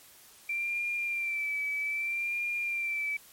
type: tone with vibrato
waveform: sine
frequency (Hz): 2349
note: D7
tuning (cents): 0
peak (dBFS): -29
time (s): 0.49-3.17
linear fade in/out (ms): 5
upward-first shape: sine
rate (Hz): 0.63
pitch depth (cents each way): 42
effects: white hiss -55 dBFS RMS until 3.32 s + MP3 64 kbps